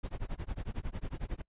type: noise with tremolo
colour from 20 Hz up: brown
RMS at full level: -34 dBFS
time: 0.03-1.42 s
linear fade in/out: 10 ms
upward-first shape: sine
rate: 11 Hz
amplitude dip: 100%
effects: noise-tail reverb RT60 0.1 s tail -24 dB re dry + resampled to 8000 Hz